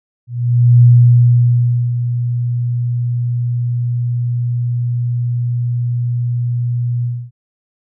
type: tone with ADSR envelope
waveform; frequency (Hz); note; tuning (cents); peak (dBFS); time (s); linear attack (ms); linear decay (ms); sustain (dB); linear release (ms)
sine; 120.9; B2; -36; -3; 0.27-7.31; 550; 1100; -11; 270
effects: none